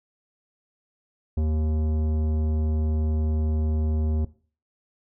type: tone with tanh clipping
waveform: sine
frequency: 77.6 Hz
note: D#2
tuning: 4 cents flat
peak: -23 dBFS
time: 1.37-4.25 s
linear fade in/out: 5 ms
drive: 14 dB
effects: noise-tail reverb RT60 0.4 s tail -18 dB re dry